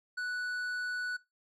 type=tone with tanh clipping; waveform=sine; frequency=1480 Hz; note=F#6; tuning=in tune; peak=-34 dBFS; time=0.17-1.17 s; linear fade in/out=10 ms; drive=9 dB; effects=noise-tail reverb RT60 0.2 s tail -19 dB re dry + MP3 64 kbps